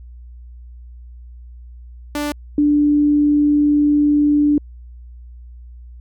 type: tone pair in turn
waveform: sawtooth / sine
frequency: 293.7 / 293.7 Hz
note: D4 / D4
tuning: 0 / 0 cents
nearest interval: unison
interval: 0 cents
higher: neither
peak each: -16 / -11 dBFS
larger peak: second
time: 2.15-2.32 / 2.58-4.58 s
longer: second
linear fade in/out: 2 ms
effects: added 60 Hz sine -35 dBFS peak until 6 s